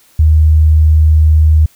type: tone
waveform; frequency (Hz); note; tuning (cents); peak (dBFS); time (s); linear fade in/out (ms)
sine; 77.78; D#2; 0; -4; 0.19-1.66; 5
effects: white hiss -48 dBFS RMS until 1.75 s